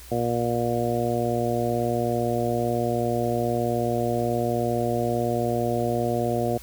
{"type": "harmonic tone", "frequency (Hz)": 118.8, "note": "A#2", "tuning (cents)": 33, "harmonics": [1, 2, 3, 4, 5, 6], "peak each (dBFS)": [-29, -29, -29, -29, -29, -29], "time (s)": [0.11, 6.58], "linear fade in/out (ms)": 10, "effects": ["added 60 Hz sine -44 dBFS peak until 6.62 s", "white hiss -46 dBFS RMS until 6.62 s"]}